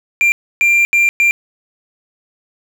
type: tone bursts at uneven times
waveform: triangle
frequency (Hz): 2378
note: D7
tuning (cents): +21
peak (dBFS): -7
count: 4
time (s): 0.21-0.32 / 0.61-0.85 / 0.93-1.09 / 1.2-1.31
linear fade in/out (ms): 0
effects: none